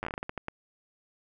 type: slowing click train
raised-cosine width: 0.5 ms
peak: -19 dBFS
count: 12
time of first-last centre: 0.03-0.484 s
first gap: 9 ms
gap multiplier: 1.28
effects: none